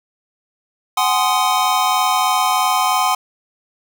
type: chord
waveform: square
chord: Ab dominant seventh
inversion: third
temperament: just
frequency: 747.5 / 830.6 / 1038.3 / 1245.9 Hz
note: Gb5 / Ab5 / C6 / Eb6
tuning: +17 / 0 / -14 / +2 cents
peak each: -20 / -22 / -19 / -22 dBFS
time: 0.97-3.15 s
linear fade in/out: 5 ms
effects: none